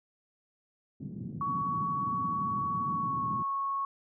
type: band-pass noise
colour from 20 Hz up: pink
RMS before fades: -39 dBFS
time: 1-3.43 s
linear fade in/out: 10 ms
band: 130 to 240 Hz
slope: 24 dB/octave
type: tone with pitch glide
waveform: sine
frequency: 1122 to 1101.5 Hz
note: C#6 to C#6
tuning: +21 to -11 cents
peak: -29 dBFS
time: 1.41-3.85 s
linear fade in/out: 2 ms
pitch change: -32 cents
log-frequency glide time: 2.87-3.27 s
effects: none